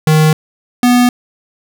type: tone pair in turn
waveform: square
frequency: 155.56 / 245.6 Hz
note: D#3 / B3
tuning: 0 / -9 cents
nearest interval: minor sixth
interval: 791 cents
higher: second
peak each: -7 dBFS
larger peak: neither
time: 0.07-0.33 / 0.83-1.09 s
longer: neither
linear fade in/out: 2 ms
effects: none